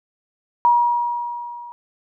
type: tone with level ramp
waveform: sine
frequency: 956 Hz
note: A#5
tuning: 43 cents sharp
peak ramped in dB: -10 to -34 dBFS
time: 0.65-1.72 s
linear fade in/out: 0 ms
effects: none